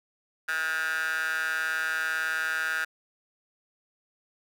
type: tone with high-pass filter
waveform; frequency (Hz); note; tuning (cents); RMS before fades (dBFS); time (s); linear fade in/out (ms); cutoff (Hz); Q
15% pulse; 159.9; D#3; +48; -29; 0.48-2.85; 10; 1500; 6
effects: none